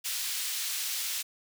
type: high-pass noise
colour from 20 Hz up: pink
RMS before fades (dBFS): -33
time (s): 0.04-1.23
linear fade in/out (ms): 20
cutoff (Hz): 3100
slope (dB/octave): 12
effects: none